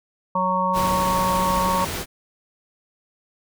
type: harmonic tone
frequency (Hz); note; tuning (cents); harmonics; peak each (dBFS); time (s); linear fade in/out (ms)
185; F#3; 0; 1 / 3 / 5 / 6; -27 / -27 / -22 / -23; 0.35-1.85; 5
type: noise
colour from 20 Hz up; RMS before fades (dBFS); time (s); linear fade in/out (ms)
pink; -28; 0.73-2.06; 50
effects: none